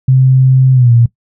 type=tone with pitch glide; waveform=sine; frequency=130.81 to 117.89 Hz; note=C3 to A#2; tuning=0 to +20 cents; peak=-4 dBFS; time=0.08-1.06 s; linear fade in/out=5 ms; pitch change=-180 cents; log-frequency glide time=0.73-0.92 s; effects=noise-tail reverb RT60 0.1 s tail -19 dB re dry